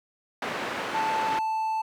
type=band-pass noise; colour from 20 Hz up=white; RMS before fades=-32 dBFS; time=0.42-1.39 s; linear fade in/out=2 ms; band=190 to 1700 Hz; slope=12 dB/octave
type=tone; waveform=triangle; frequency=880 Hz; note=A5; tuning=in tune; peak=-23 dBFS; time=0.94-1.82 s; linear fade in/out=10 ms
effects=none